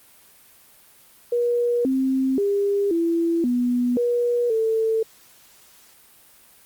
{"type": "tone with pitch steps", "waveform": "sine", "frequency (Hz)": [479.5, 264.1, 402.4, 335.1, 245.1, 481.1, 445.4], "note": ["A#4", "C4", "G4", "E4", "B3", "B4", "A4"], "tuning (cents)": [49, 16, 45, 29, -13, -45, 21], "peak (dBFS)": -18, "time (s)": [1.32, 5.03], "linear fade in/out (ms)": 5, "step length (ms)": 530, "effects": ["white hiss -52 dBFS RMS until 6.65 s", "Opus 32 kbps"]}